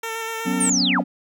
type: tone with vibrato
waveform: 10% pulse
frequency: 451.2 Hz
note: A4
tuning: 44 cents sharp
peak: -18 dBFS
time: 0.03-0.7 s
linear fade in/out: 5 ms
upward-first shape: square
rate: 8.1 Hz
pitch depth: 14 cents each way
type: chord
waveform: triangle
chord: F# suspended fourth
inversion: none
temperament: just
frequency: 185 / 246.7 / 277.5 Hz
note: F#3 / B3 / C#4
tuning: 0 / -2 / +2 cents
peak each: -23 dBFS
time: 0.45-1.04 s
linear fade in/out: 20 ms
type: linear sweep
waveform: sine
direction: down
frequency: 9397 to 392 Hz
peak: -18 dBFS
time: 0.6-1.01 s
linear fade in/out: 10 ms
effects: none